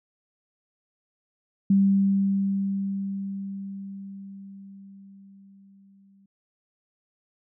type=tone with exponential decay; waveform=sine; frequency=196.2 Hz; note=G3; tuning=2 cents sharp; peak=-15 dBFS; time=1.7-6.26 s; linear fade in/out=5 ms; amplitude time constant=990 ms; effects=none